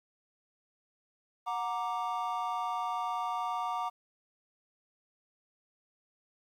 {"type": "chord", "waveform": "triangle", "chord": "Gb augmented", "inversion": "none", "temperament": "equal with one note detuned", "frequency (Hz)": [731.9, 932.3, 1174.7], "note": ["Gb5", "Bb5", "D6"], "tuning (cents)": [-19, 0, 0], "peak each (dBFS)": -34, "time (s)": [1.46, 3.9], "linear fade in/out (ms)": 20, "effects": ["11-bit"]}